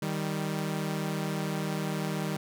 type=tone pair together; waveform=sawtooth; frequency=155.56 / 195.99 Hz; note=D#3 / G3; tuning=0 / 0 cents; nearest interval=major third; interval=400 cents; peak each=-28 / -29 dBFS; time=0.02-2.37 s; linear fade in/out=5 ms; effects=none